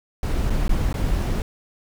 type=noise with dropouts; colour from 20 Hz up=brown; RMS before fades=-21 dBFS; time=0.23-1.42 s; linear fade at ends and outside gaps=1 ms; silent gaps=0.498-0.503 / 0.68-0.693 / 0.928-0.941 s; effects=none